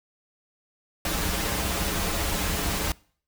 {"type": "noise with comb filter", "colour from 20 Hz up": "pink", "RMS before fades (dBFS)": -27, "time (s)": [1.05, 2.92], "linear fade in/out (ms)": 2, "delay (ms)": 8, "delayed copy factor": -0.7, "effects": ["noise-tail reverb RT60 0.5 s tail -24 dB re dry"]}